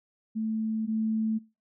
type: tone pair in turn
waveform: sine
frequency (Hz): 220 / 220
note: A3 / A3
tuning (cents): 0 / 0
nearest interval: unison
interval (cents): 0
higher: neither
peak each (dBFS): -27 / -25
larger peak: second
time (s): 0.35-0.87 / 0.87-1.39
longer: neither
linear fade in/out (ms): 20
effects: noise-tail reverb RT60 0.3 s tail -23 dB re dry